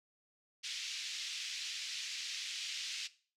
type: band-pass noise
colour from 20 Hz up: pink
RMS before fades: -42 dBFS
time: 0.63-3.08 s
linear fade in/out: 20 ms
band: 2500 to 6200 Hz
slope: 24 dB/octave
effects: noise-tail reverb RT60 0.4 s tail -17 dB re dry